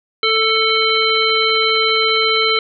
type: harmonic tone with a mistuned harmonic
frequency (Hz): 442.5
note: A4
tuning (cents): +10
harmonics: 1 / 3 / 5 / 7 / 9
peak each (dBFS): -19 / -19 / -19 / -19 / -19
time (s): 0.23-2.59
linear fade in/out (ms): 2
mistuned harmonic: 9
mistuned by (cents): +30
effects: none